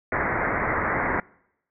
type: low-pass noise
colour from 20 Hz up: white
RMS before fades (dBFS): -25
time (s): 0.12-1.2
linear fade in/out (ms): 2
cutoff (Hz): 2100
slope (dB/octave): 96
effects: noise-tail reverb RT60 0.8 s tail -25 dB re dry